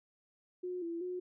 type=tone with pitch steps; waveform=sine; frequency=361.6 / 336.7 / 362.1 Hz; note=F#4 / E4 / F#4; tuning=-40 / +37 / -37 cents; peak=-36 dBFS; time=0.63-1.2 s; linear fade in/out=10 ms; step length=190 ms; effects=none